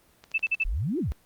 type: click train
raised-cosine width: 0.2 ms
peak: -27 dBFS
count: 6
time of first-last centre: 0.24-0.622 s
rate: 13.1 Hz
type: tone bursts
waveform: sine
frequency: 2637 Hz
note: E7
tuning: in tune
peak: -21 dBFS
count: 4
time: 0.34-0.639 s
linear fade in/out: 10 ms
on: 41 ms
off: 45 ms
type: exponential two-way sweep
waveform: sine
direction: up then down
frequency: 31.78 to 390 to 51.8 Hz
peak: -25 dBFS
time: 0.65-1.12 s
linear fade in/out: 0 ms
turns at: 0.99 s
effects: pink hiss -61 dBFS RMS until 1.25 s + Opus 24 kbps